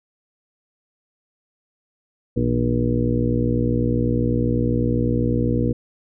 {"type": "harmonic tone with a mistuned harmonic", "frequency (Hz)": 60, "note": "B1", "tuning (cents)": -49, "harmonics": [1, 2, 3, 4, 5, 6, 7, 8], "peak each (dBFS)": [-26, -22, -33, -23, -25, -30, -32, -26], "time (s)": [2.36, 5.73], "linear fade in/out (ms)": 10, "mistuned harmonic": 3, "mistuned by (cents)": -120, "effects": []}